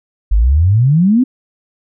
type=exponential sweep; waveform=sine; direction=up; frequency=47.08 to 267.1 Hz; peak=-7 dBFS; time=0.31-1.24 s; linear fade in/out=10 ms; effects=none